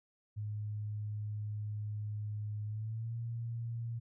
sine tone with pitch glide, 105.4 to 116.28 Hz, G#2 to A#2, +26 to -4 cents, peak -36 dBFS, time 0.36-4 s, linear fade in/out 20 ms, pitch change +170 cents, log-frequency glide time 2.65-3.16 s, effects none

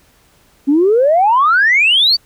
sine exponential sweep, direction up, 268.4 to 4699 Hz, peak -7 dBFS, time 0.67-2.17 s, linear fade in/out 20 ms, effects tanh soft clip ceiling -3 dBFS + pink hiss -52 dBFS RMS until 2.25 s

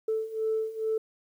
sine beating tone pair, 438.9 / 441.2 Hz, A4 / A4, -4 / +5 cents, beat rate 2.3 Hz, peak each -31 / -28 dBFS, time 0.08-0.98 s, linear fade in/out 5 ms, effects tanh soft clip ceiling -20 dBFS + 10-bit

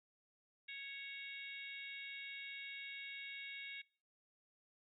harmonic tone with a mistuned harmonic, 554.4 Hz, C#5, in tune, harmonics 3 / 4 / 5 / 6 / 7, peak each -56 / -48 / -54 / -58 / -54 dBFS, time 0.68-3.82 s, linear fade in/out 10 ms, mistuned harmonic 7, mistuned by -70 cents, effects noise-tail reverb RT60 0.5 s tail -25 dB re dry

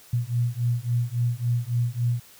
sine beating tone pair, 118.3 / 121.9 Hz, A#2 / B2, +26 / -22 cents, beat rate 3.6 Hz, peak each -25 dBFS, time 0.13-2.2 s, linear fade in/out 5 ms, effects white hiss -51 dBFS RMS until 2.39 s

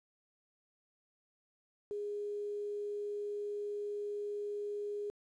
sine tone with quantisation, 412.4 Hz, G#4, 12 cents flat, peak -36 dBFS, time 1.91-5.1 s, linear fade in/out 0 ms, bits 11, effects resampled to 24000 Hz

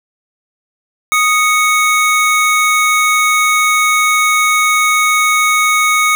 square tone pair together, 1244.2 / 2217 Hz, D#6 / C#7, 0 / 0 cents, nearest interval minor seventh, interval 1000 cents, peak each -13 dBFS, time 1.12-6.15 s, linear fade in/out 0 ms, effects none

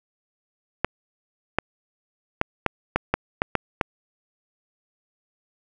clicks, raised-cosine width 0.5 ms, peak -4 dBFS, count 9, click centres 0.846 / 1.586 / 2.414 / 2.663 / 2.96 / 3.14 / 3.419 / 3.553 / 3.812 s, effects none

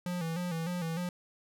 square tone with vibrato, 170.7 Hz, F3, 39 cents flat, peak -33 dBFS, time 0.06-1.09 s, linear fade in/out 2 ms, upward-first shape square, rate 3.3 Hz, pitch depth 72 cents each way, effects none

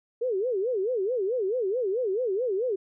sine tone with vibrato, 438.7 Hz, A4, 5 cents flat, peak -24 dBFS, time 0.21-2.76 s, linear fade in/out 10 ms, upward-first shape sine, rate 4.6 Hz, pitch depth 280 cents each way, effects none

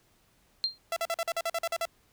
sine tone with exponential decay, 4186 Hz, C8, in tune, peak -21 dBFS, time 0.64-0.78 s, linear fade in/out 0 ms, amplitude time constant 29 ms
sawtooth tone bursts, 670 Hz, E5, 28 cents sharp, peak -24 dBFS, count 11, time 0.92-1.854 s, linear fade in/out 2 ms, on 44 ms, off 45 ms
effects pink hiss -66 dBFS RMS until 2.12 s

